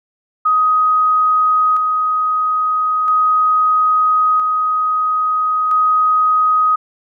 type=tone with tremolo; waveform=sine; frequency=1255 Hz; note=D#6; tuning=15 cents sharp; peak=-10 dBFS; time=0.45-6.76 s; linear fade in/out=10 ms; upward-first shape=square; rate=0.38 Hz; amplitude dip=30%; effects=none